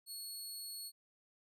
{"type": "tone", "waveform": "20% pulse", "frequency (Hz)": 4358, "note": "C#8", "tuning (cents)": -30, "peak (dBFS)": -38, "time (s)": [0.06, 0.92], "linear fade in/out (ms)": 50, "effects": []}